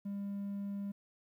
triangle tone, 200.3 Hz, G3, 38 cents sharp, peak -34 dBFS, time 0.05-0.92 s, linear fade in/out 10 ms, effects tanh soft clip ceiling -30 dBFS + 12-bit

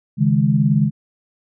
sine chord, C# suspended second, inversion none, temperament equal with one note detuned, 138.59 / 156.83 / 207.7 Hz, C#3 / D#3 / G#3, 0 / +14 / 0 cents, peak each -17 dBFS, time 0.17-0.91 s, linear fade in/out 50 ms, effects none

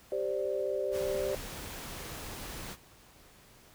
sine chord, G suspended fourth, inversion none, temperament just, 392 / 522.7 / 588 Hz, G4 / C5 / D5, 0 / -2 / +2 cents, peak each -34 dBFS, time 0.12-1.35 s, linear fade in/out 2 ms
pink noise, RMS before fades -42 dBFS, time 0.91-2.77 s, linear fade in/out 50 ms
effects pink hiss -58 dBFS RMS until 3.74 s

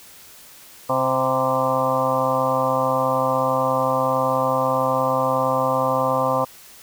harmonic tone with a mistuned harmonic, 130.81 Hz, C3, in tune, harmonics 1 / 2 / 4 / 5 / 6 / 7 / 8 / 9, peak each -30 / -29 / -22 / -27 / -27 / -28 / -24 / -26 dBFS, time 0.89-6.45 s, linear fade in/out 10 ms, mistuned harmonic 8, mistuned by -23 cents, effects white hiss -45 dBFS RMS until 6.82 s

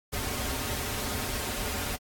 pink noise with comb filter, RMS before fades -32 dBFS, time 0.12-1.97 s, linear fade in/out 20 ms, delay 6 ms, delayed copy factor -0.8, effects AAC 64 kbps

